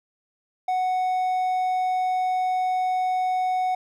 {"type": "tone", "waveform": "triangle", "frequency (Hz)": 740, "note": "F#5", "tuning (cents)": 0, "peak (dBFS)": -19, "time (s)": [0.68, 3.75], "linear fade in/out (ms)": 5, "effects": []}